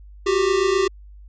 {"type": "tone pair together", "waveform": "square", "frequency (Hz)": [365, 392.7], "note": ["F#4", "G4"], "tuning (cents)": [-24, 3], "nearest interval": "minor second", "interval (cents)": 127, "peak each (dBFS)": [-22, -19], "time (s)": [0.26, 0.88], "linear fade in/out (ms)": 10, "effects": ["added 50 Hz sine -40 dBFS peak until 1.28 s", "resampled to 16000 Hz"]}